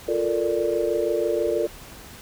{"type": "chord", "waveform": "sine", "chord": "Bb major seventh", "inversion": "second", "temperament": "equal", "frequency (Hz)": [349.2, 440, 466.2, 587.3], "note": ["F4", "A4", "Bb4", "D5"], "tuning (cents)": [0, 0, 0, 0], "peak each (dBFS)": -26, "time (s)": [0.08, 1.67], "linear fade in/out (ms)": 5, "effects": ["pink hiss -43 dBFS RMS until 2.21 s"]}